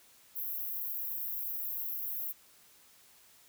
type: high-pass noise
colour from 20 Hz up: pink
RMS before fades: -37 dBFS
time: 0.35-2.33 s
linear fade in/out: 20 ms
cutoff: 12000 Hz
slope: 96 dB/octave
effects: white hiss -61 dBFS RMS until 3.48 s